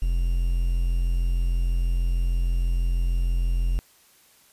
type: tone with quantisation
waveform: triangle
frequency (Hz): 43.15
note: F1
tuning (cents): -20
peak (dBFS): -18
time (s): 0.02-3.79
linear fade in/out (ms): 0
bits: 8
effects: white hiss -57 dBFS RMS until 4.52 s + resampled to 32000 Hz